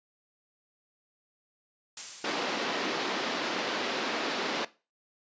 blue noise with exponential decay, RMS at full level -33 dBFS, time 1.97-3.26 s, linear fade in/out 2 ms, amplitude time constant 280 ms
pink band-pass noise, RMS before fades -32 dBFS, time 2.24-4.65 s, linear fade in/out 5 ms, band 250 to 4900 Hz, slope 24 dB/octave
effects noise-tail reverb RT60 0.3 s tail -18 dB re dry + resampled to 16000 Hz

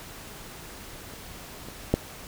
clicks, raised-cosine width 2 ms, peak -28 / -26 / -6 dBFS, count 3, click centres 1.137 / 1.686 / 1.94 s, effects pink hiss -43 dBFS RMS until 2.27 s

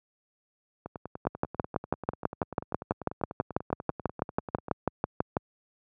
two click trains, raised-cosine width 1 ms, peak -23 / -11 dBFS, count 40 / 26, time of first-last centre 0.86-4.684 / 1.27-5.368 s, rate 10.2 / 6.1 Hz, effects high-pass 80 Hz 12 dB/octave

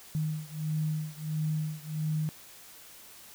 sine beating tone pair, 154.3 / 155.8 Hz, D#3 / D#3, -14 / +3 cents, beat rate 1.5 Hz, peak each -32 / -33 dBFS, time 0.15-2.29 s, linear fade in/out 0 ms, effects white hiss -51 dBFS RMS until 3.34 s

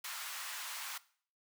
pink high-pass noise, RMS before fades -43 dBFS, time 0.04-0.98 s, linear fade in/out 5 ms, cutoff 1000 Hz, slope 24 dB/octave, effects noise-tail reverb RT60 0.5 s tail -19 dB re dry

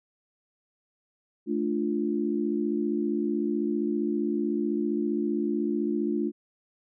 sine chord, D minor, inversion second, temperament equal with one note detuned, 219.1 / 293.7 / 349.2 Hz, A3 / D4 / F4, -7 / 0 / 0 cents, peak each -29 dBFS, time 1.46-6.32 s, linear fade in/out 50 ms, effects none

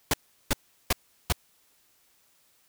pink noise bursts, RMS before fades -23 dBFS, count 4, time 0.11-1.324 s, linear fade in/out 2 ms, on 26 ms, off 370 ms, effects white hiss -65 dBFS RMS until 2.68 s

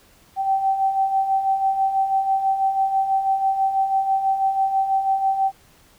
sine beating tone pair, 770 / 776.1 Hz, G5 / G5, -31 / -18 cents, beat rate 6.1 Hz, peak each -26 / -18 dBFS, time 0.36-5.52 s, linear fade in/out 50 ms, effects pink hiss -54 dBFS RMS until 5.98 s

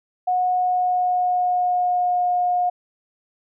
sine tone with pitch glide, 729 to 716.9 Hz, F#5 to F5, -26 to +45 cents, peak -17 dBFS, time 0.27-2.7 s, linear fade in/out 10 ms, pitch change -29 cents, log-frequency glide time 0.52-2.25 s, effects none

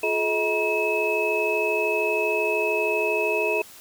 sine tone cluster, 353.8 / 426.7 / 636 / 956 / 2584 Hz, F4 / G#4 / D#5 / A#5 / E7, +23 / +47 / +38 / +43 / -35 cents, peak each -31 / -25 / -28 / -31 / -25 dBFS, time 0.03-3.62 s, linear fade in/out 5 ms, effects white hiss -46 dBFS RMS until 3.8 s

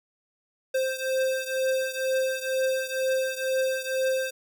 square beating tone pair, 523.3 / 525.4 Hz, C5 / C5, 0 / +7 cents, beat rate 2.1 Hz, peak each -27 / -30 dBFS, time 0.74-4.31 s, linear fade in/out 10 ms, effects none

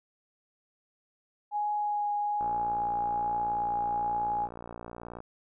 sine tone with vibrato, 830.6 Hz, G#5, in tune, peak -27 dBFS, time 1.51-4.49 s, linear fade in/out 50 ms, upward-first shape triangle, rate 1.2 Hz, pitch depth 11 cents each way
click train, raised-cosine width 1 ms, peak -27 dBFS, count 165, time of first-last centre 2.41-5.204 s, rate 58.7 Hz
effects none

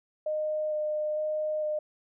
sine tone with vibrato, 611 Hz, D#5, 32 cents flat, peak -27 dBFS, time 0.26-1.79 s, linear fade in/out 5 ms, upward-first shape square, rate 1.1 Hz, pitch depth 9 cents each way, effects none

